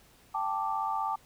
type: chord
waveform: sine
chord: G suspended second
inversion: none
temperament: equal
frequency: 784 / 880 / 1174.7 Hz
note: G5 / A5 / D6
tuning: 0 / 0 / 0 cents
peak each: -34 / -32 / -33 dBFS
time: 0.34-1.16 s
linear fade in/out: 10 ms
effects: pink hiss -60 dBFS RMS until 1.25 s